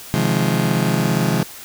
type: chord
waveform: 35% pulse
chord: F minor seventh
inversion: second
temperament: just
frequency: 130.96 / 157.15 / 174.61 / 209.5 Hz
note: C3 / Eb3 / F3 / Ab3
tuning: +2 / +18 / 0 / +15 cents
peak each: -20 dBFS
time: 0.14-1.43 s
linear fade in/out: 0 ms
effects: white hiss -37 dBFS RMS until 1.64 s